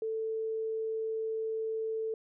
sine tone, 443.1 Hz, A4, 12 cents sharp, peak -31 dBFS, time 0.02-2.14 s, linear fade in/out 2 ms, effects none

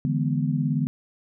sine chord, E dominant seventh, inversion third, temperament equal, 146.83 / 164.81 / 207.7 / 246.9 Hz, D3 / E3 / G#3 / B3, 0 / 0 / 0 / 0 cents, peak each -24 / -28 / -30 / -27 dBFS, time 0.05-0.87 s, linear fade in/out 0 ms, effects none

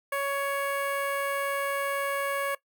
15% pulse tone with notch filter, 558 Hz, C#5, 11 cents sharp, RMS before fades -29 dBFS, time 0.12-2.55 s, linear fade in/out 5 ms, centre 5500 Hz, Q 0.93, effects noise-tail reverb RT60 0.1 s tail -19 dB re dry

